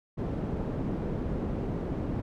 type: low-pass noise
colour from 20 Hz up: white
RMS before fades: -32 dBFS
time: 0.17-2.22 s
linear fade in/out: 20 ms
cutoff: 290 Hz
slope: 12 dB/octave
effects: none